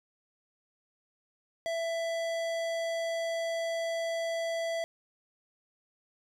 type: tone with hard clipping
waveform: sine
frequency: 664 Hz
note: E5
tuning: 12 cents sharp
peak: -32 dBFS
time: 1.66-4.84 s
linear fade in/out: 0 ms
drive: 17 dB
effects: none